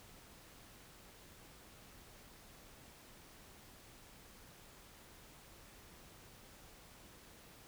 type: silence
effects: pink hiss -59 dBFS RMS until 7.67 s